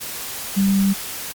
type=tone in noise; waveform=sine; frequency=196 Hz; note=G3; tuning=in tune; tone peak=-14 dBFS; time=0.56-0.94 s; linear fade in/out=20 ms; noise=white; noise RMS=-30 dBFS; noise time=0-1.33 s; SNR=+13 dB; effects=Opus 48 kbps